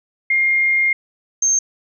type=tone pair in turn; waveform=sine; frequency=2123 / 6362 Hz; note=C7 / G8; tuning=+25 / +25 cents; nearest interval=octave + perfect fifth; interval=1900 cents; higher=second; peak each=-13 dBFS; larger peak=neither; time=0.3-0.93 / 1.42-1.59 s; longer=first; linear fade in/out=5 ms; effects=none